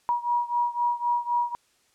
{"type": "beating tone pair", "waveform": "sine", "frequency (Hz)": [958, 961.9], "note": ["A#5", "B5"], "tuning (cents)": [47, -46], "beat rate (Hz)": 3.9, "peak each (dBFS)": [-25, -27], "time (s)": [0.09, 1.55], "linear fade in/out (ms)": 0, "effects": ["white hiss -65 dBFS RMS until 1.94 s", "low-pass 9000 Hz 12 dB/octave"]}